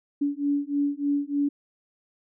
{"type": "beating tone pair", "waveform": "sine", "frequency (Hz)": [284.3, 287.6], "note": ["C#4", "D4"], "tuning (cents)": [44, -36], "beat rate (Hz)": 3.3, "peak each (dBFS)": -26, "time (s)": [0.21, 1.49], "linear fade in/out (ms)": 10, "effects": []}